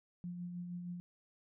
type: tone with tremolo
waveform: sine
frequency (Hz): 176.2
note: F3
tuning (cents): +16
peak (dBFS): -39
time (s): 0.24-1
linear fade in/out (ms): 0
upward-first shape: sine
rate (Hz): 6.4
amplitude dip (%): 35
effects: none